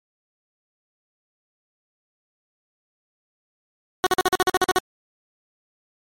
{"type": "tone bursts", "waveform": "15% pulse", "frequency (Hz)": 370, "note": "F#4", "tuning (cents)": 0, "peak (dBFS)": -9, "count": 11, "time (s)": [4.04, 4.785], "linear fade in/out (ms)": 0, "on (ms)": 25, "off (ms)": 47, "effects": ["MP3 64 kbps"]}